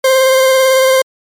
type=tone with vibrato; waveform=40% pulse; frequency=525 Hz; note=C5; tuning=6 cents sharp; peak=-6 dBFS; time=0.04-1.02 s; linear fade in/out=5 ms; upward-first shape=sine; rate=18 Hz; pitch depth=18 cents each way; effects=MP3 64 kbps

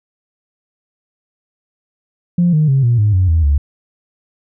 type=tone with pitch steps; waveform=sine; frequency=174.61 / 153.77 / 135.42 / 119.26 / 105.03 / 92.5 / 81.46 / 71.74 Hz; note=F3 / D#3 / C#3 / A#2 / G#2 / F#2 / E2 / D2; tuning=0 / -20 / -40 / +40 / +20 / 0 / -20 / -40 cents; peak=-8 dBFS; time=2.38-3.58 s; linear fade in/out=5 ms; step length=150 ms; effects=tanh soft clip ceiling -5 dBFS

